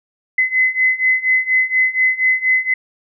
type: beating tone pair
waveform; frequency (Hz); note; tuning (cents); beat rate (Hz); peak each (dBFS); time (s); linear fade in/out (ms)
sine; 2032 / 2036.2; B6 / C7; +49 / -48; 4.2; -17 / -15; 0.38-2.74; 5
effects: none